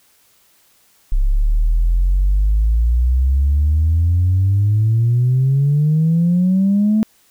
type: exponential sweep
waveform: sine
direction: up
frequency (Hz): 33.1 to 220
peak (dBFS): -10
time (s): 1.12-7.03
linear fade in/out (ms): 0
effects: tanh soft clip ceiling -8 dBFS + white hiss -55 dBFS RMS until 7.3 s